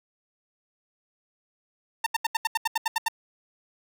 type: tone bursts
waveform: sawtooth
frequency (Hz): 906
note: A#5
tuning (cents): -50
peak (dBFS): -18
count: 11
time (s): 2.04-3.084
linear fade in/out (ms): 5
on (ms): 24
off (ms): 78
effects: none